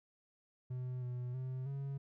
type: tone with pitch steps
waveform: triangle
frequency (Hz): 126.4 / 123.8 / 129.3 / 138.2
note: B2 / B2 / C3 / C#3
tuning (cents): +41 / +5 / -20 / -5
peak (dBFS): -36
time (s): 0.7-1.98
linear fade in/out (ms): 10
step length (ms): 320
effects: none